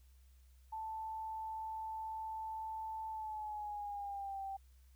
sine tone with pitch glide, 881 to 780.4 Hz, A5 to G5, +2 to -8 cents, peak -40 dBFS, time 0.72-4.57 s, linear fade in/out 10 ms, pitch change -210 cents, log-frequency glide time 3.09-4.41 s, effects added 64 Hz sine -60 dBFS peak until 4.95 s + white hiss -75 dBFS RMS until 4.95 s

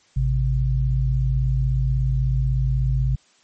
sine tone pair together, 54.49 / 130.81 Hz, A1 / C3, -16 / 0 cents, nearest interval octave + minor third, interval 1516 cents, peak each -20 dBFS, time 0.16-3.16 s, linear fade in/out 10 ms, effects white hiss -58 dBFS RMS until 3.43 s + MP3 32 kbps

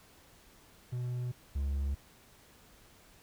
triangle tone pair in turn, 123.47 / 69.46 Hz, B2 / C#2, 0 / +4 cents, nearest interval minor seventh, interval 996 cents, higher first, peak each -31 / -28 dBFS, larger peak second, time 0.92-1.32 / 1.55-1.95 s, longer neither, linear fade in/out 10 ms, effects pink hiss -60 dBFS RMS until 3.22 s

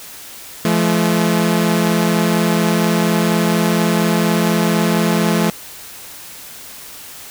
sawtooth tone pair together, 170.69 / 214.9 Hz, F3 / A3, -39 / -41 cents, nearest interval major third, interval 398 cents, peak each -12 dBFS, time 0.65-5.5 s, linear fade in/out 2 ms, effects white hiss -35 dBFS RMS until 7.3 s

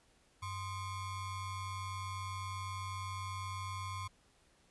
square ring-modulated tone, 570 Hz, C#5, 48 cents sharp, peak -37 dBFS, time 0.42-4.08 s, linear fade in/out 10 ms, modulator 474 Hz, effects pink hiss -69 dBFS RMS until 4.7 s + resampled to 24000 Hz

